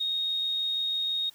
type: tone with amplitude modulation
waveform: sine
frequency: 3729 Hz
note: A#7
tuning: in tune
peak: -25 dBFS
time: 0-1.3 s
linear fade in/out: 10 ms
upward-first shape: sine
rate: 86.1 Hz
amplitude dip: 25%
effects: white hiss -58 dBFS RMS until 1.34 s